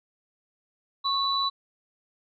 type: tone pair together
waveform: sine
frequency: 1097 / 3957 Hz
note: C#6 / B7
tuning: -18 / +3 cents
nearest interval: octave + minor seventh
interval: 2221 cents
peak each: -26 dBFS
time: 1.04-1.5 s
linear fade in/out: 20 ms
effects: none